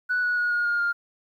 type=tone with pitch steps; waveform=sine; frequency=1480 / 1464.7 / 1449.5 / 1434.5 / 1419.7 / 1405 Hz; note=F#6 / F#6 / F#6 / F6 / F6 / F6; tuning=0 / -18 / -36 / +46 / +28 / +10 cents; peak=-20 dBFS; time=0.09-0.93 s; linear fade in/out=20 ms; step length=140 ms; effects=tanh soft clip ceiling -18 dBFS + 10-bit